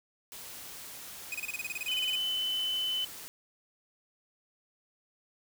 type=noise; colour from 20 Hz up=white; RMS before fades=-45 dBFS; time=0.32-3.28 s; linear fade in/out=0 ms
type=tone bursts; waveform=45% pulse; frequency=2502 Hz; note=D#7; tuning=9 cents sharp; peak=-33 dBFS; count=16; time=1.32-2.155 s; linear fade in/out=2 ms; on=25 ms; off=29 ms
type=tone; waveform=sine; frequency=3027 Hz; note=F#7; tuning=39 cents sharp; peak=-29 dBFS; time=1.88-3.05 s; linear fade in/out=5 ms
effects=none